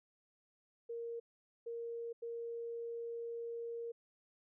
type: tone bursts at uneven times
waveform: sine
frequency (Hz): 466.2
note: A#4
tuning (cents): 0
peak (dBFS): -40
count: 3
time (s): 0.89-1.2 / 1.66-2.13 / 2.22-3.92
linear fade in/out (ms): 10
effects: none